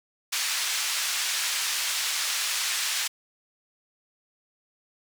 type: band-pass noise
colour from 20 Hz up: white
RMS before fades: -28 dBFS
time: 0.32-3.08 s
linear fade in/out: 10 ms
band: 1400 to 6900 Hz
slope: 12 dB/octave
effects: none